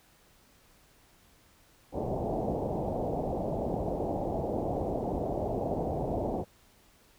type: low-pass noise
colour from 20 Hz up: white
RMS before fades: -32 dBFS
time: 1.92-6.45 s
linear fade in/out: 50 ms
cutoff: 770 Hz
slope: 48 dB/octave
effects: pink hiss -62 dBFS RMS until 7.18 s